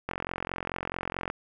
click train, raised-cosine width 0.5 ms, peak -16 dBFS, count 55, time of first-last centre 0.09-1.301 s, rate 44.6 Hz, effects none

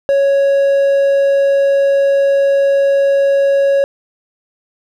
triangle tone, 554.4 Hz, C#5, in tune, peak -7 dBFS, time 0.09-3.84 s, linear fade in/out 0 ms, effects none

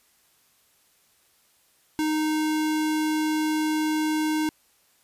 square tone, 309.4 Hz, D#4, 10 cents flat, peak -23 dBFS, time 1.99-4.49 s, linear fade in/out 0 ms, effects white hiss -63 dBFS RMS until 5.03 s + resampled to 32000 Hz

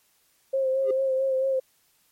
sine tone with vibrato, 530 Hz, C5, 22 cents sharp, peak -21 dBFS, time 0.53-1.6 s, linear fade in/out 10 ms, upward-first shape sine, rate 4.5 Hz, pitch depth 29 cents each way
triangle tone with exponential growth, 405.7 Hz, G#4, 41 cents flat, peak -20 dBFS, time 0.8-0.91 s, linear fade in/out 5 ms, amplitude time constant 23 ms
effects white hiss -65 dBFS RMS until 2.11 s + MP3 64 kbps

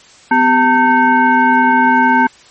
sine tone with frequency modulation, 900 Hz, A5, 39 cents sharp, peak -7 dBFS, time 0.31-2.27 s, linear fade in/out 5 ms, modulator 647 Hz, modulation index 1.1, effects white hiss -43 dBFS RMS until 2.5 s + MP3 32 kbps

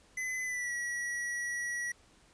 square tone with pitch glide, 2023 to 1928.3 Hz, B6 to B6, +41 to -42 cents, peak -34 dBFS, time 0.17-1.92 s, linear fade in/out 5 ms, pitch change -83 cents, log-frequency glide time 0.43-0.73 s, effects pink hiss -63 dBFS RMS until 2.33 s + resampled to 22050 Hz

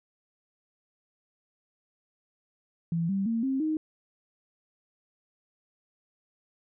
sine tone with pitch steps, 167.1 / 195.3 / 228.3 / 266.8 / 311.8 Hz, E3 / G3 / A#3 / C4 / D#4, +24 / -6 / -36 / +34 / +4 cents, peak -25 dBFS, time 2.92-3.77 s, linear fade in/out 2 ms, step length 170 ms, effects none

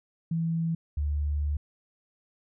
sine tone pair in turn, 164.81 / 73.41 Hz, E3 / D2, 0 / 0 cents, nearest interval octave + major second, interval 1400 cents, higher first, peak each -25 dBFS, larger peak neither, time 0.31-0.75 / 0.97-1.57 s, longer second, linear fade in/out 5 ms, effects none

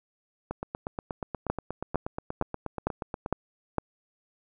two click trains, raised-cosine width 1 ms, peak -18 / -11 dBFS, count 24 / 6, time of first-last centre 0.51-3.261 / 1.5-3.783 s, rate 8.36 / 2.19 Hz, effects none

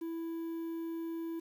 triangle tone with quantisation, 330.6 Hz, E4, 5 cents sharp, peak -34 dBFS, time 0.01-1.4 s, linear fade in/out 10 ms, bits 10, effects none

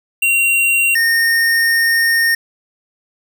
square tone pair in turn, 2753 / 1837.4 Hz, F7 / A#6, -25 / -25 cents, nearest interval perfect fifth, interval 700 cents, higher first, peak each -12 dBFS, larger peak neither, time 0.22-0.95 / 0.95-2.35 s, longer second, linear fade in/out 5 ms, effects none

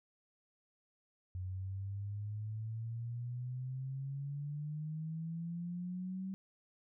sine exponential sweep, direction up, 91 to 192.3 Hz, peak -38 dBFS, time 1.35-6.34 s, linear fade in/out 0 ms, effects none

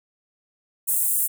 pink high-pass noise, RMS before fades -22 dBFS, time 0.87-1.28 s, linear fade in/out 20 ms, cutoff 8300 Hz, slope 48 dB/octave, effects none

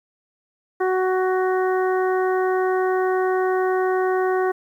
harmonic tone, 372.4 Hz, F#4, 11 cents sharp, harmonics 1 / 2 / 3 / 4 / 5, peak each -19 / -25 / -29 / -31 / -33 dBFS, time 0.8-4.52 s, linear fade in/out 10 ms, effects 9-bit

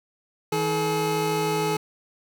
25% pulse tone pair together, 160 / 427.1 Hz, D#3 / G#4, +49 / +48 cents, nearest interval octave + perfect fourth, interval 1699 cents, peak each -24 / -20 dBFS, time 0.52-1.77 s, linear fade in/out 5 ms, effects none

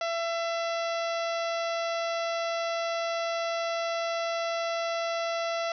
harmonic tone with a mistuned harmonic, 671 Hz, E5, 31 cents sharp, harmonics 1 / 2 / 3 / 4 / 5 / 6 / 7 / 8 / 9, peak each -29 / -35 / -39 / -41 / -43 / -45 / -46 / -47 / -48 dBFS, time 0.01-5.72 s, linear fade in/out 2 ms, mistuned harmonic 9, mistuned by -38 cents, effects none

